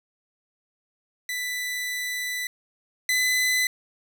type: tone pair in turn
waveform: sawtooth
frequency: 1987 / 2009 Hz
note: B6 / B6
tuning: +10 / +29 cents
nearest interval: unison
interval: 19 cents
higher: second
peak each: -24 / -17 dBFS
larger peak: second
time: 1.29-2.47 / 3.09-3.67 s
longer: first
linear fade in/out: 2 ms
effects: none